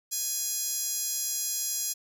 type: tone with high-pass filter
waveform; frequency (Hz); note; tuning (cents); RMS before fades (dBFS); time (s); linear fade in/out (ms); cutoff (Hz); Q
10% pulse; 830.6; G#5; 0; -31; 0.11-1.94; 20; 7500; 6.5
effects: none